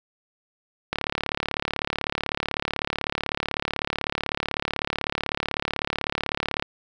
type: click train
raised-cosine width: 0.3 ms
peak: -8 dBFS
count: 206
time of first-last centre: 0.93-6.624 s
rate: 36 Hz
effects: none